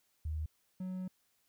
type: tone pair in turn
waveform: sine / triangle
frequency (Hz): 77.6 / 185.1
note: D#2 / F#3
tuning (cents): -4 / +1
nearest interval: octave + minor third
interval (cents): 1505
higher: second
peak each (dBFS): -34 / -35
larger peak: first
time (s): 0.25-0.46 / 0.8-1.08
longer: second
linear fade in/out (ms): 5
effects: white hiss -75 dBFS RMS until 1.48 s